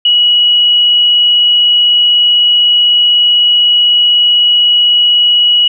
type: tone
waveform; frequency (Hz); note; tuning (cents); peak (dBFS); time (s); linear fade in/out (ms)
sine; 2919; F#7; -24; -5; 0.05-5.68; 5
effects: none